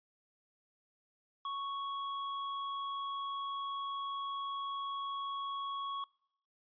square tone, 1108.7 Hz, C#6, in tune, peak -37 dBFS, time 1.45-6.04 s, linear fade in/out 2 ms, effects noise-tail reverb RT60 0.8 s tail -26 dB re dry + resampled to 11025 Hz

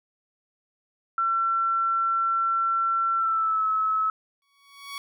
sine tone with pitch glide, 1350 to 1295 Hz, E6 to E6, +41 to -31 cents, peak -21 dBFS, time 1.18-4.1 s, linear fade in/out 2 ms, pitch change -72 cents, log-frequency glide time 3.16-3.66 s
15% pulse tone with exponential growth, 1122 Hz, C#6, 21 cents sharp, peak -25 dBFS, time 4.42-4.98 s, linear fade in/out 1 ms, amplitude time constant 120 ms
effects none

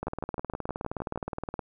two click trains, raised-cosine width 1 ms, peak -19 / -18 dBFS, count 8 / 31, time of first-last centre 0.07-1.159 / 0.03-1.593 s, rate 6.43 / 19.2 Hz, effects none

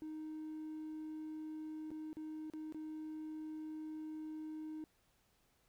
triangle tone with dropouts, 311.1 Hz, D#4, in tune, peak -40 dBFS, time 0.02-4.84 s, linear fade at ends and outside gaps 0 ms, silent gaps 1.905-1.915 / 2.13-2.169 / 2.5-2.536 / 2.724-2.746 s, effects tanh soft clip ceiling -38 dBFS + pink hiss -75 dBFS RMS until 5.68 s

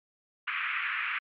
white band-pass noise, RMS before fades -32 dBFS, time 0.47-1.19 s, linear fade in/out 10 ms, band 1200 to 2600 Hz, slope 48 dB/octave, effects MP3 96 kbps

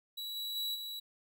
45% pulse tone with level steps, 3913 Hz, B7, 17 cents flat, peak -39 / -37 / -34 / -40 dBFS, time 0.17-1 s, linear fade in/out 10 ms, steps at 0.35 / 0.55 / 0.74 s, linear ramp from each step 20 ms, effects none

